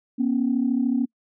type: tone pair together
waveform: sine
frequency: 240 / 273.6 Hz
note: B3 / C#4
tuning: -49 / -23 cents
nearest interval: major second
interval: 226 cents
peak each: -21 / -22 dBFS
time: 0.18-1.06 s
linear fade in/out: 20 ms
effects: noise-tail reverb RT60 0.1 s tail -25 dB re dry + tanh soft clip ceiling -12 dBFS